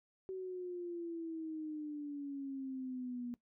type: exponential sweep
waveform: sine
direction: down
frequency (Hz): 380 to 240.1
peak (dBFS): -39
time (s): 0.29-3.34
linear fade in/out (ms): 0
effects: noise-tail reverb RT60 0.1 s tail -18 dB re dry